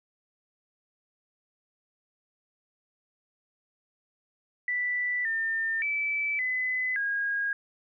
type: tone with pitch steps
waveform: sine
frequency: 1974 / 1800 / 2311 / 2016 / 1634 Hz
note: B6 / A6 / D7 / B6 / G#6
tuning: -1 / +39 / -28 / +35 / -29 cents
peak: -26 dBFS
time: 4.68-7.53 s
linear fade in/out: 2 ms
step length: 570 ms
effects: none